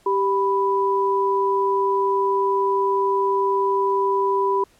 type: tone pair together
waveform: sine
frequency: 392 / 988.9 Hz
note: G4 / B5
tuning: 0 / +2 cents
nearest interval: octave + major third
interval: 1602 cents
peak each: -20 dBFS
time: 0.06-4.64 s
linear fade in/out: 5 ms
effects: pink hiss -57 dBFS RMS until 4.79 s + low-pass 12000 Hz 12 dB/octave